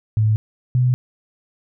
sine tone pair in turn, 108.3 / 125.47 Hz, A2 / B2, -27 / +28 cents, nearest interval minor third, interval 255 cents, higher second, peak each -13 dBFS, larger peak neither, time 0.17-0.36 / 0.75-0.94 s, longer neither, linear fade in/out 0 ms, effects none

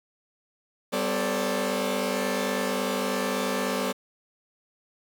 sawtooth tone cluster, 195.6 / 252 / 440.5 / 538 / 587 Hz, G3 / B3 / A4 / C5 / D5, -4 / +35 / +2 / +48 / -1 cents, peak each -28 dBFS, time 0.92-3.93 s, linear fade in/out 20 ms, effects 9-bit

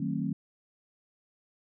sine chord, D# diminished seventh, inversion none, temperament just, 155.56 / 186.68 / 224 / 268.8 Hz, D#3 / F#3 / A3 / C4, 0 / +16 / +31 / +47 cents, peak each -34 dBFS, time 0-0.33 s, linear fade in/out 5 ms, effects none

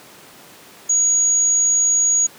sine tone, 6720 Hz, G#8, 19 cents sharp, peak -13 dBFS, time 0.89-2.27 s, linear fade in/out 10 ms, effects pink hiss -43 dBFS RMS until 2.38 s + high-pass 200 Hz 12 dB/octave

